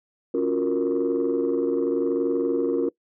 sine chord, Gb major seventh, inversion second, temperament equal, 277.2 / 349.2 / 370 / 466.2 Hz, Db4 / F4 / Gb4 / Bb4, 0 / 0 / 0 / 0 cents, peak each -25 / -24 / -28 / -23 dBFS, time 0.34-2.89 s, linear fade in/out 5 ms, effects noise-tail reverb RT60 0.1 s tail -22 dB re dry + tanh soft clip ceiling -15 dBFS

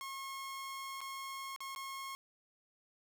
sawtooth tone with dropouts, 1083 Hz, C#6, 41 cents flat, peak -38 dBFS, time 0.01-2.15 s, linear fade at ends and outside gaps 0 ms, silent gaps 1.006-1.014 / 1.562-1.605 / 1.75-1.761 s, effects none

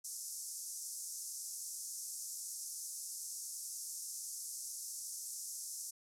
pink band-pass noise, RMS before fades -45 dBFS, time 0.04-5.91 s, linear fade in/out 10 ms, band 5500 to 12000 Hz, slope 48 dB/octave, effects none

